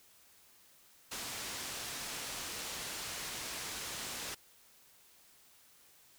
white low-pass noise, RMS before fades -42 dBFS, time 1.11-4.35 s, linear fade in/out 10 ms, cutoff 7900 Hz, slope 12 dB/octave, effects white hiss -63 dBFS RMS until 6.18 s

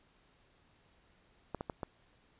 clicks, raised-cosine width 1 ms, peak -23 / -23 / -23 / -23 dBFS, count 4, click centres 1.547 / 1.609 / 1.698 / 1.832 s, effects pink hiss -68 dBFS RMS until 2.39 s + resampled to 8000 Hz

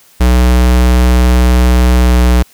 square tone with pitch glide, 61.74 to 61.24 Hz, B1 to B1, 0 to -14 cents, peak -6 dBFS, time 0.2-2.43 s, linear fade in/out 10 ms, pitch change -14 cents, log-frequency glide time 1.98-2.24 s, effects white hiss -45 dBFS RMS until 2.53 s

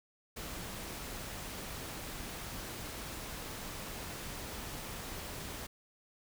pink noise, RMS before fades -43 dBFS, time 0.36-5.67 s, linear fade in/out 10 ms, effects none

